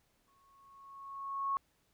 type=tone with exponential growth; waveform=sine; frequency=1100 Hz; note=C#6; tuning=14 cents flat; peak=-29 dBFS; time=0.28-1.57 s; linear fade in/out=0 ms; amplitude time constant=280 ms; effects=pink hiss -74 dBFS RMS until 1.93 s